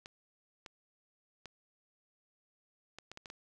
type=clicks; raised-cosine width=0.2 ms; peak=-29 dBFS; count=8; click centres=0.059 / 0.662 / 1.457 / 2.986 / 3.116 / 3.174 / 3.258 / 3.301 s; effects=none